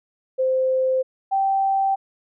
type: tone pair in turn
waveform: sine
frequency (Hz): 520 / 779.1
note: C5 / G5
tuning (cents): -11 / -11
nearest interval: perfect fifth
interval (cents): 700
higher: second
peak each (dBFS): -17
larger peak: neither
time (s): 0.38-1.03 / 1.31-1.96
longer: neither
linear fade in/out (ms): 20
effects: none